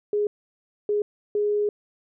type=tone bursts at uneven times; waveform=sine; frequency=415.3 Hz; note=G#4; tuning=in tune; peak=-20 dBFS; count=3; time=0.13-0.27 / 0.89-1.02 / 1.35-1.69 s; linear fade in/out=2 ms; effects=none